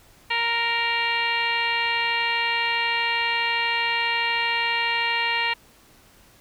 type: harmonic tone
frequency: 466.2 Hz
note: A#4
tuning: in tune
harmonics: 1 / 2 / 3 / 4 / 5 / 6 / 7 / 8 / 9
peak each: -39 / -27 / -36 / -27 / -27 / -27 / -36 / -39 / -35 dBFS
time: 0.3-5.54 s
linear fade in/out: 10 ms
effects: pink hiss -54 dBFS RMS until 6.4 s